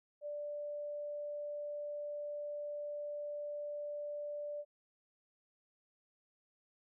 sine tone, 587.3 Hz, D5, in tune, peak -39 dBFS, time 0.21-4.65 s, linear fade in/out 50 ms, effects none

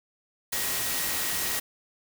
sine tone in noise, 1897 Hz, A#6, 30 cents sharp, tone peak -39 dBFS, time 0.52-1.6 s, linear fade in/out 10 ms, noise white, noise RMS -29 dBFS, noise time 0.52-1.6 s, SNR -13 dB, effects none

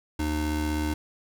square tone pair together, 75.9 / 303.6 Hz, D#2 / D#4, -42 / -42 cents, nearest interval 2 octaves, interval 2400 cents, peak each -29 / -29 dBFS, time 0.19-0.94 s, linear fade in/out 5 ms, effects none

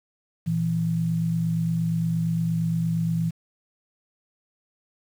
sine tone pair together, 117.3 / 165.89 Hz, A#2 / E3, +11 / +11 cents, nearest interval tritone, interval 600 cents, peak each -29 / -22 dBFS, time 0.46-3.31 s, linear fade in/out 20 ms, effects 8-bit

